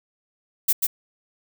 violet noise with echo, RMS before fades -18 dBFS, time 0.68-0.73 s, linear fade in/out 10 ms, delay 140 ms, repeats 1, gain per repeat -3 dB, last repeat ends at 0.87 s, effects none

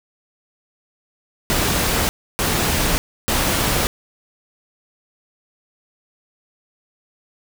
pink noise bursts, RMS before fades -19 dBFS, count 3, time 1.5-3.87 s, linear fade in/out 0 ms, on 590 ms, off 300 ms, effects none

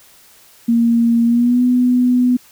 sine tone with pitch glide, 233.1 to 248.4 Hz, A#3 to B3, 0 to +10 cents, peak -10 dBFS, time 0.68-2.37 s, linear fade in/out 10 ms, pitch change +110 cents, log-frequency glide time 1.25-1.62 s, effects white hiss -47 dBFS RMS until 2.51 s

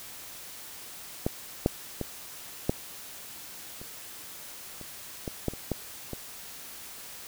clicks, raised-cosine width 2 ms, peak -12 / -8 / -17 / -10 / -29 / -29 / -19 / -13 / -27 / -14 / -21 dBFS, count 11, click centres 1.265 / 1.661 / 2.013 / 2.695 / 3.815 / 4.813 / 5.278 / 5.483 / 5.536 / 5.717 / 6.133 s, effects white hiss -44 dBFS RMS until 7.27 s

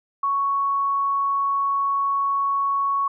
sine tone, 1111 Hz, C#6, 4 cents sharp, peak -19 dBFS, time 0.23-3.08 s, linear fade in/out 5 ms, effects none

